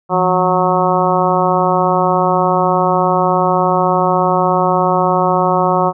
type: harmonic tone with a mistuned harmonic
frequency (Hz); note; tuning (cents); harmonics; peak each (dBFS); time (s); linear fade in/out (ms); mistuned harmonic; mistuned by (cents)
183.4; F#3; -15; 1 / 2 / 3 / 4 / 5 / 6 / 7; -19 / -19 / -18 / -17 / -18 / -18 / -22; 0.09-5.93; 50; 1; -130
effects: none